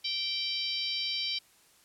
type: harmonic tone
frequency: 778 Hz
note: G5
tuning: 13 cents flat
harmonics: 3 / 4 / 5 / 6 / 7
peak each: -40 / -35 / -36 / -35 / -40 dBFS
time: 0.04-1.39 s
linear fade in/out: 10 ms
effects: white hiss -62 dBFS RMS until 1.84 s + low-pass 12000 Hz 12 dB/octave